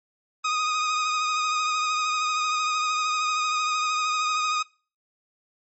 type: tone with vibrato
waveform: sawtooth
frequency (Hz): 1244.5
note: D#6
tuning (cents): 0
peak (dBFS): -19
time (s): 0.44-4.63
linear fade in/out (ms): 10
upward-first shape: triangle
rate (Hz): 13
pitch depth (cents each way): 32
effects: noise-tail reverb RT60 0.4 s tail -25 dB re dry + MP3 32 kbps